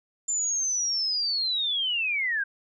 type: linear sweep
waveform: sine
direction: down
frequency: 7210 to 1553 Hz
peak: -24 dBFS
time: 0.28-2.44 s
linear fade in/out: 10 ms
effects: none